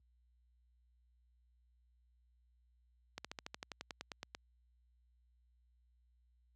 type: slowing click train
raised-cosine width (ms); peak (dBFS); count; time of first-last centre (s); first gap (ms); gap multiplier
0.2; -26; 14; 3.18-4.349; 66; 1.05
effects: added 60 Hz sine -60 dBFS peak until 6.55 s + high-pass 100 Hz 12 dB/octave